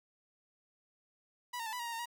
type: tone with pitch steps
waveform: sawtooth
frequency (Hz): 981 / 920 / 879 / 989 / 946 / 935 / 915 / 952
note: B5 / A#5 / A5 / B5 / A#5 / A#5 / A#5 / A#5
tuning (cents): -12 / -23 / -2 / +2 / +25 / +5 / -32 / +36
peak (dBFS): -34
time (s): 1.53-2.058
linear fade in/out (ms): 10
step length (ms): 66
effects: none